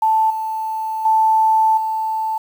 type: tone with level steps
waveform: sine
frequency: 880 Hz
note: A5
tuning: in tune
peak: -12 / -20 / -11 / -18 dBFS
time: 0.02-2.38 s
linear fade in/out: 5 ms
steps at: 0.3 / 1.05 / 1.77 s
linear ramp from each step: 5 ms
effects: 7-bit